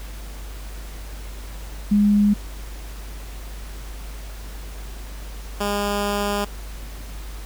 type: tone pair in turn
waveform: sine / 10% pulse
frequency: 206 / 203.8 Hz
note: G#3 / G#3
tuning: -14 / -32 cents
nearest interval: unison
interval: 18 cents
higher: first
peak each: -13 dBFS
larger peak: neither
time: 1.91-2.34 / 5.6-6.45 s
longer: second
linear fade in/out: 10 ms
effects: added 50 Hz sine -32 dBFS peak until 7.45 s + pink hiss -42 dBFS RMS until 7.45 s